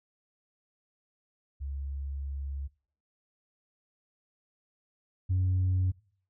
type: tone pair in turn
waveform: sine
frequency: 69.3 / 92.5 Hz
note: C#2 / F#2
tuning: 0 / 0 cents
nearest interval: perfect fourth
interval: 500 cents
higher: second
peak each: -33 / -22 dBFS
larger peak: second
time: 1.6-2.68 / 5.29-5.92 s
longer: first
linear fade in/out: 20 ms
effects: noise-tail reverb RT60 0.5 s tail -22 dB re dry + tanh soft clip ceiling -22 dBFS